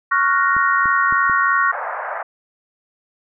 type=chord; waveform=sine; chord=Gb major seventh; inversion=second; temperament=equal; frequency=1108.7 / 1396.9 / 1480 / 1864.7 Hz; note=Db6 / F6 / Gb6 / Bb6; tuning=0 / 0 / 0 / 0 cents; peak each=-17 / -20 / -21 / -20 dBFS; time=0.11-1.72 s; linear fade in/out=10 ms
type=clicks; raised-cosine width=3 ms; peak=-20 dBFS; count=4; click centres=0.566 / 0.857 / 1.125 / 1.297 s
type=band-pass noise; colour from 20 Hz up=pink; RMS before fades=-26 dBFS; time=1.72-2.23 s; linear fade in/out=5 ms; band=580 to 1800 Hz; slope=48 dB/octave
effects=none

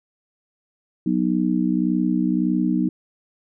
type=chord; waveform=sine; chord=B major; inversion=second; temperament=just; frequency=185.21 / 246.9 / 308.7 Hz; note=F#3 / B3 / D#4; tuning=+2 / 0 / -14 cents; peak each=-22 dBFS; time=1.06-2.89 s; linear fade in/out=5 ms; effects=none

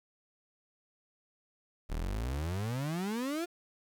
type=exponential sweep; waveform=35% pulse; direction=up; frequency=35.66 to 357.2 Hz; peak=-31 dBFS; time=1.89-3.46 s; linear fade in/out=20 ms; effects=10-bit

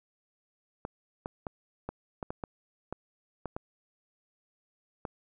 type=clicks; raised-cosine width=1 ms; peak=-21 dBFS; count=11; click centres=0.851 / 1.259 / 1.468 / 1.89 / 2.228 / 2.305 / 2.438 / 2.926 / 3.457 / 3.565 / 5.052 s; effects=none

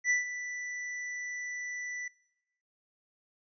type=tone with ADSR envelope; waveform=square; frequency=1975.5 Hz; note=B6; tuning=in tune; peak=-24 dBFS; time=0.04-2.08 s; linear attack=61 ms; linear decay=140 ms; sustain=-13 dB; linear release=4 ms; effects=noise-tail reverb RT60 1.0 s tail -24 dB re dry + resampled to 16000 Hz

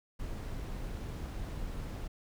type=noise; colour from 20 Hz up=brown; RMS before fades=-39 dBFS; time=0.19-2.08 s; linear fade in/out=10 ms; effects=none

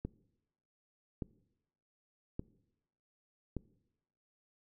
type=click train; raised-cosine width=3 ms; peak=-24 dBFS; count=4; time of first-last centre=0.05-3.567 s; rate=0.853 Hz; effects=noise-tail reverb RT60 0.9 s tail -21 dB re dry

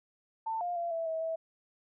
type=tone with pitch steps; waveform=sine; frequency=893 / 705 / 685 / 660 / 645 / 651 Hz; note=A5 / F5 / F5 / E5 / E5 / E5; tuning=+25 / +16 / -34 / +2 / -38 / -22 cents; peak=-31 dBFS; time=0.46-1.36 s; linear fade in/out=10 ms; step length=150 ms; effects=none

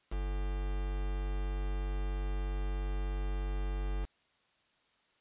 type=tone with quantisation; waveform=triangle; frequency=48.43 Hz; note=G1; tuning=20 cents flat; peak=-30 dBFS; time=0.11-4.06 s; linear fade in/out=20 ms; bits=7; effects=white hiss -71 dBFS RMS until 5.2 s + resampled to 8000 Hz

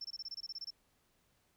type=tone bursts; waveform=triangle; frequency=5380 Hz; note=E8; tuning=34 cents sharp; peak=-37 dBFS; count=12; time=0.01-0.705 s; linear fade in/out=5 ms; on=35 ms; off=25 ms; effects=tanh soft clip ceiling -38 dBFS + pink hiss -74 dBFS RMS until 1.56 s

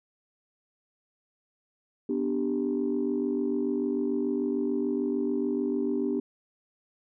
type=chord; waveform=sine; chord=G major; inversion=first; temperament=equal; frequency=246.9 / 293.7 / 392 Hz; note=B3 / D4 / G4; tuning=0 / 0 / 0 cents; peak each=-29 dBFS; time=2.09-6.2 s; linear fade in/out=5 ms; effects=tanh soft clip ceiling -18 dBFS

